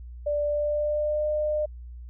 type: tone with pitch glide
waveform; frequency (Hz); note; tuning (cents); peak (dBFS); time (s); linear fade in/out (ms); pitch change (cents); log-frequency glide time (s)
sine; 587.3 to 604.9; D5 to D#5; 0 to -49; -23; 0.26-1.66; 10; +51; 0.44-1.27
effects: added 60 Hz sine -38 dBFS peak until 2.09 s